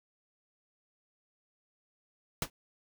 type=noise with exponential decay; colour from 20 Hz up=pink; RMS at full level=-27 dBFS; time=2.42-2.5 s; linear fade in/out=2 ms; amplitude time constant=16 ms; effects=none